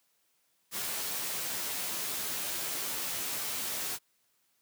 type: noise with comb filter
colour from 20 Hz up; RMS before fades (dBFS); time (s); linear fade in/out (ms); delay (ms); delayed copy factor
white; -35; 0.71-3.99; 50; 13; -0.6
effects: white hiss -73 dBFS RMS until 4.61 s + high-pass 100 Hz 12 dB/octave